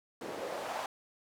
white noise with band-pass filter sweep, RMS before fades -39 dBFS, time 0.21-0.86 s, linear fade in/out 2 ms, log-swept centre 380 to 830 Hz, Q 2.3, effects none

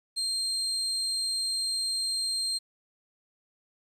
35% pulse tone, 4186 Hz, C8, in tune, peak -26 dBFS, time 0.16-2.59 s, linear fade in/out 20 ms, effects resampled to 32000 Hz + 10-bit

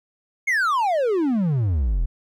triangle exponential sweep, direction down, 2217 to 36.65 Hz, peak -16 dBFS, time 0.47-2.06 s, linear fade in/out 10 ms, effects none

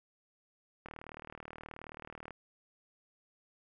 click train, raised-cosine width 0.5 ms, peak -30 dBFS, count 57, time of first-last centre 0.86-2.307 s, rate 38.7 Hz, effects none

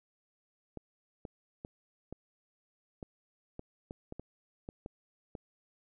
clicks, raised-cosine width 2 ms, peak -28 dBFS, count 12, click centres 0.773 / 1.252 / 1.649 / 2.126 / 3.028 / 3.594 / 3.909 / 4.124 / 4.196 / 4.689 / 4.861 / 5.352 s, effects none

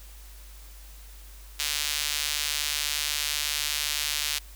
sawtooth tone with high-pass filter, 148.1 Hz, D3, 15 cents sharp, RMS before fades -29 dBFS, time 1.59-4.39 s, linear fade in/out 10 ms, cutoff 3300 Hz, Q 1, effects added 50 Hz sine -44 dBFS peak until 4.55 s + white hiss -52 dBFS RMS until 4.55 s

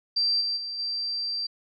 sine tone with level steps, 4699 Hz, D8, in tune, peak -21 / -25 / -31 / -27 dBFS, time 0.16-1.47 s, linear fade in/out 10 ms, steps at 0.4 / 0.56 / 0.78 s, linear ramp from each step 20 ms, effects none

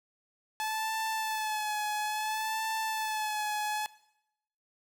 sawtooth tone with vibrato, 864 Hz, A5, 32 cents flat, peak -27 dBFS, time 0.6-3.86 s, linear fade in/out 0 ms, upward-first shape sine, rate 0.59 Hz, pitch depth 40 cents each way, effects noise-tail reverb RT60 0.8 s tail -19 dB re dry

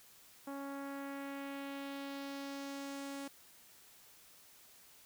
sawtooth tone with low-pass filter sweep, 277.7 Hz, C#4, 3 cents sharp, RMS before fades -44 dBFS, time 0.47-3.28 s, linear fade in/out 5 ms, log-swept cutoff 1200 to 10000 Hz, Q 1.4, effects white hiss -61 dBFS RMS until 5.05 s

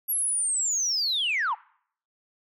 sine linear sweep, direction down, 11600 to 784 Hz, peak -22 dBFS, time 0.08-1.55 s, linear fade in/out 20 ms, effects noise-tail reverb RT60 0.6 s tail -23 dB re dry + tanh soft clip ceiling -20 dBFS

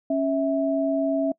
sine tone pair together, 276.1 / 653 Hz, C#4 / E5, -7 / -17 cents, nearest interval octave + minor third, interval 1490 cents, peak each -23 dBFS, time 0.1-1.32 s, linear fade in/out 5 ms, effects noise-tail reverb RT60 0.1 s tail -24 dB re dry

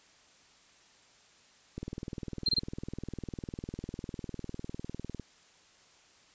click train, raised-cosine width 3 ms, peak -25 dBFS, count 69, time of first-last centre 1.78-5.197 s, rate 19.9 Hz
sine tone bursts, 4170 Hz, C8, 7 cents flat, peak -24 dBFS, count 3, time 2.46-2.594 s, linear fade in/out 5 ms, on 30 ms, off 22 ms
effects white hiss -61 dBFS RMS until 6.34 s + resampled to 16000 Hz

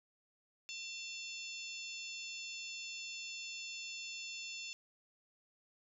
harmonic tone with a mistuned harmonic, 880 Hz, A5, in tune, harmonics 3 / 4 / 5 / 6 / 7 / 8, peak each -46 / -50 / -53 / -51 / -56 / -53 dBFS, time 0.69-4.73 s, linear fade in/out 0 ms, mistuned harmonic 3, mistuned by +41 cents, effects none

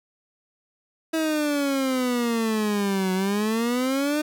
30% pulse exponential two-way sweep, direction down then up, 324.5 to 185 to 306.4 Hz, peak -19 dBFS, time 1.13-4.22 s, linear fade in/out 10 ms, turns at 3.13 s, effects none

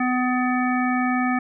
harmonic tone, 251.3 Hz, B3, 30 cents sharp, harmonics 1 / 3 / 5 / 7 / 9, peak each -21 / -26 / -28 / -29 / -31 dBFS, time 0-1.39 s, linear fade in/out 5 ms, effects none

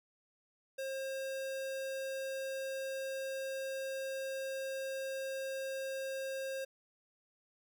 square tone, 535 Hz, C5, 38 cents sharp, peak -38 dBFS, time 0.78-6.65 s, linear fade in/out 10 ms, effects none

